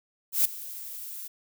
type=noise with ADSR envelope; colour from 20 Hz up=violet; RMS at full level=-20 dBFS; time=0.32-1.28 s; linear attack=130 ms; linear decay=7 ms; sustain=-19 dB; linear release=11 ms; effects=none